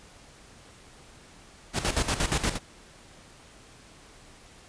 pink noise with tremolo, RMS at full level -25 dBFS, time 1.73-2.59 s, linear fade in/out 50 ms, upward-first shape square, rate 8.5 Hz, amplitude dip 70%, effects pink hiss -52 dBFS RMS until 4.68 s + resampled to 22050 Hz

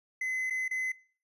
triangle tone with dropouts, 2037 Hz, C7, 47 cents flat, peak -28 dBFS, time 0.21-0.92 s, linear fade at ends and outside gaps 5 ms, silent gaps 0.5-0.506 / 0.681-0.71 s, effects noise-tail reverb RT60 0.4 s tail -19 dB re dry + resampled to 32000 Hz

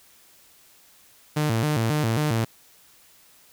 sawtooth tone with vibrato, 130.81 Hz, C3, in tune, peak -17 dBFS, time 1.36-2.45 s, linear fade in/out 10 ms, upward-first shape square, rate 3.7 Hz, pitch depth 250 cents each way, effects white hiss -55 dBFS RMS until 3.52 s

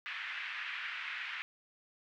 pink band-pass noise, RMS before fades -41 dBFS, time 0.06-1.42 s, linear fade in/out 0 ms, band 1600 to 2700 Hz, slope 24 dB/octave, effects none

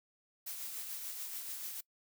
blue noise with tremolo, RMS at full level -41 dBFS, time 0.46-1.81 s, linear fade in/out 10 ms, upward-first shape triangle, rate 6.9 Hz, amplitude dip 40%, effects noise-tail reverb RT60 0.1 s tail -23 dB re dry

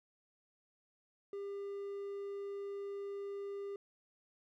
triangle tone, 400 Hz, G4, 35 cents sharp, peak -38 dBFS, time 1.33-3.76 s, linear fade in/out 2 ms, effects none

